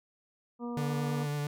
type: harmonic tone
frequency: 239.3 Hz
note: A#3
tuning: 46 cents sharp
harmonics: 1 / 2 / 3 / 4 / 5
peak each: -35 / -41 / -48 / -46 / -48 dBFS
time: 0.59-1.27 s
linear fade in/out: 50 ms
type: tone with vibrato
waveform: 45% pulse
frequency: 146.3 Hz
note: D3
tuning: 6 cents flat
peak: -31 dBFS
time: 0.77-1.47 s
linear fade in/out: 2 ms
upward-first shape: sine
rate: 9 Hz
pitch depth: 16 cents each way
effects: none